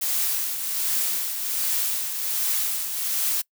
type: noise with tremolo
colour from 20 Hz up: blue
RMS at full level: -23 dBFS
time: 0.01-3.42 s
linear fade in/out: 10 ms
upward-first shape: triangle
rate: 1.3 Hz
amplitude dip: 55%
effects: noise-tail reverb RT60 0.1 s tail -24 dB re dry